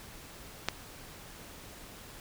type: click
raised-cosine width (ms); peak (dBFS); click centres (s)
0.2; -10; 0.686
effects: pink hiss -49 dBFS RMS until 2.2 s